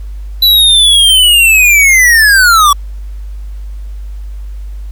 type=linear sweep; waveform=square; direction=down; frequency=3986 to 1119 Hz; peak=-4 dBFS; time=0.42-2.73 s; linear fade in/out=5 ms; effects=added 50 Hz sine -20 dBFS peak until 4.91 s + pink hiss -48 dBFS RMS until 4.91 s